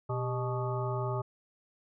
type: harmonic tone with a mistuned harmonic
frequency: 123.47 Hz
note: B2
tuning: in tune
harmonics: 1 / 3 / 5 / 7 / 9 / 10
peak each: -32 / -37 / -39 / -40 / -42 / -42 dBFS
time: 0.09-1.22 s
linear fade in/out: 10 ms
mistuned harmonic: 3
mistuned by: +110 cents
effects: none